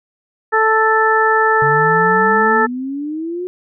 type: harmonic tone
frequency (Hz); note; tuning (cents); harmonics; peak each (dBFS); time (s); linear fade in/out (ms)
440; A4; 0; 1 / 2 / 3 / 4; -16 / -16 / -16 / -16; 0.52-2.67; 20
type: exponential sweep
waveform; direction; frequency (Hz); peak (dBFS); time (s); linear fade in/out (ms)
sine; up; 139.4 to 367.5; -20; 1.62-3.47; 0
effects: none